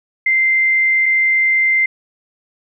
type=tone pair in turn; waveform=sine; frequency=2085 / 2085 Hz; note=C7 / C7; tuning=-7 / -7 cents; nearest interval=unison; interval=0 cents; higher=neither; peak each=-11 / -11 dBFS; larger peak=neither; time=0.26-1.06 / 1.06-1.86 s; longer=neither; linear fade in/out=5 ms; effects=none